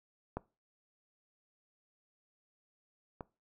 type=clicks; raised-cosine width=1 ms; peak=-22 / -27 dBFS; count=2; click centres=0.37 / 3.208 s; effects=noise-tail reverb RT60 0.3 s tail -21 dB re dry